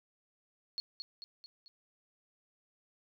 sine tone with echo, 4337 Hz, C#8, 39 cents flat, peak -34 dBFS, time 0.78-0.8 s, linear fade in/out 0 ms, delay 220 ms, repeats 4, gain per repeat -5 dB, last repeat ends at 1.68 s, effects none

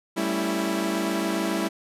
sawtooth chord, A dominant seventh, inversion third, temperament equal with one note detuned, 196 / 223.2 / 277.2 / 329.6 Hz, G3 / A3 / C#4 / E4, 0 / +25 / 0 / 0 cents, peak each -25 / -28 / -29 / -23 dBFS, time 0.16-1.69 s, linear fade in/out 20 ms, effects resampled to 32000 Hz

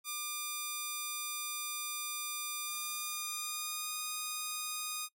5% pulse tone with pitch glide, 1200 to 1234.4 Hz, D6 to D#6, +37 to -14 cents, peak -25 dBFS, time 0.04-5.09 s, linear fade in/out 50 ms, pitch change +49 cents, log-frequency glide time 2.65-4 s, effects noise-tail reverb RT60 0.1 s tail -24 dB re dry

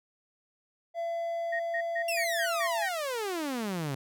triangle tone, 675 Hz, E5, 41 cents sharp, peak -28 dBFS, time 0.94-2.87 s, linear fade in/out 50 ms
sine tone bursts, 1864.7 Hz, A#6, in tune, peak -30 dBFS, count 7, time 1.52-2.892 s, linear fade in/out 10 ms, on 76 ms, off 140 ms
sawtooth exponential sweep, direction down, 2788 to 130.3 Hz, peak -27 dBFS, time 2.08-3.95 s, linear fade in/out 5 ms
effects none

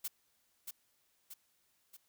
blue noise with echo, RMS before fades -38 dBFS, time 0.04-0.08 s, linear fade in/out 10 ms, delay 630 ms, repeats 3, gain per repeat -5 dB, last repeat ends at 1.97 s, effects white hiss -75 dBFS RMS until 2.08 s

